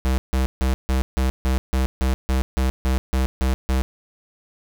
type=tone bursts; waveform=square; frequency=65 Hz; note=C2; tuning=11 cents flat; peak=-18 dBFS; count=14; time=0.05-3.82 s; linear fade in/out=0 ms; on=130 ms; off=150 ms; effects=none